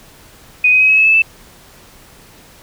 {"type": "tone with pitch steps", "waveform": "sine", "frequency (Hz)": [2489, 2514, 2538, 2563, 2589, 2614, 2640], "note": ["D#7", "D#7", "D#7", "E7", "E7", "E7", "E7"], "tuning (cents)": [0, 17, 34, -49, -32, -15, 2], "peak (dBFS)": -7, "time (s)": [0.64, 1.221], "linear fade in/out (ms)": 5, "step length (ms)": 83, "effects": ["pink hiss -43 dBFS RMS until 2.62 s"]}